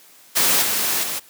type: noise with level steps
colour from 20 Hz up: white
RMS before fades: -17 / -21 / -26 dBFS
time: 0.35-1.2 s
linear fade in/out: 20 ms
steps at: 0.62 / 1.03 s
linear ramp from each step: 5 ms
effects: white hiss -49 dBFS RMS until 1.29 s + high-pass 150 Hz 12 dB/octave